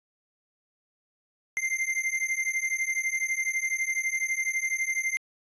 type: beating tone pair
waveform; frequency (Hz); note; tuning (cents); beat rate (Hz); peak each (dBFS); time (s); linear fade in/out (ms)
square; 2087 / 2099; C7 / C7; -5 / +5; 12; -30; 1.57-5.17; 0
effects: resampled to 22050 Hz